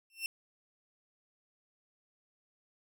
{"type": "tone with exponential growth", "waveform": "sawtooth", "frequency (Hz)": 2700, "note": "E7", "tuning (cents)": 41, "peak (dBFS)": -27, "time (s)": [0.1, 0.26], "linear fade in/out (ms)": 1, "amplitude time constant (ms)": 33, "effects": []}